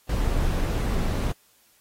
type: noise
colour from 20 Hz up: brown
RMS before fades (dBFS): -24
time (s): 0.09-1.32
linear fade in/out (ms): 5
effects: white hiss -61 dBFS RMS until 1.8 s + AAC 48 kbps